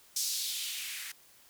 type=noise with band-pass filter sweep; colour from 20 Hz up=violet; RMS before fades=-36 dBFS; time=0.16-1.12 s; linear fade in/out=5 ms; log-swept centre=5500 to 1800 Hz; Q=2.2; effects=white hiss -60 dBFS RMS until 1.49 s